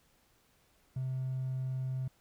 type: tone with hard clipping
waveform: triangle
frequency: 130.2 Hz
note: C3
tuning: 8 cents flat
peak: -33 dBFS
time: 0.96-2.08 s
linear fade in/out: 5 ms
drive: 4 dB
effects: pink hiss -69 dBFS RMS until 2.2 s